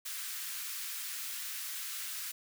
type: high-pass noise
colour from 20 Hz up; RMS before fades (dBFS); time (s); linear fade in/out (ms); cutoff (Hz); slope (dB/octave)
white; -40; 0.05-2.32; 10; 1300; 24
effects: none